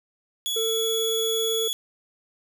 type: tone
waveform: sawtooth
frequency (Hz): 3382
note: G#7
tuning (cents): +31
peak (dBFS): -22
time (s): 0.46-1.73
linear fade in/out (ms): 0
type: tone with vibrato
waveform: triangle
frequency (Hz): 447.6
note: A4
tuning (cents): +30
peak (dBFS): -23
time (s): 0.56-1.68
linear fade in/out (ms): 5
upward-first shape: sine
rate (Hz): 18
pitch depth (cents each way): 10
effects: none